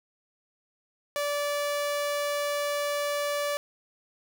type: tone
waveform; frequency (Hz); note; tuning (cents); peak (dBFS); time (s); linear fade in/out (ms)
sawtooth; 580; D5; -22; -23; 1.16-3.57; 0
effects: none